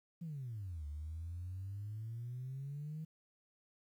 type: exponential two-way sweep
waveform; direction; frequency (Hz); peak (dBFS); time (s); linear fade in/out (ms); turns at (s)
sine; down then up; 174.61 to 72.5 to 160; -40; 0.21-3.05; 10; 0.86
effects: tanh soft clip ceiling -37 dBFS + 12-bit